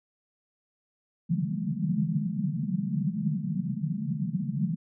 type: band-pass noise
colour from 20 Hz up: pink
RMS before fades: -29 dBFS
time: 1.29-4.76 s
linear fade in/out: 20 ms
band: 140 to 220 Hz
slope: 96 dB/octave
effects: none